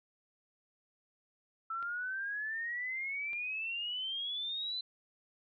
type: exponential sweep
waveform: sine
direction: up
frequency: 1318.5 to 4063 Hz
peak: -35 dBFS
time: 1.7-4.81 s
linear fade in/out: 5 ms
type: clicks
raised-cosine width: 0.3 ms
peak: -36 dBFS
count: 2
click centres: 1.827 / 3.332 s
effects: none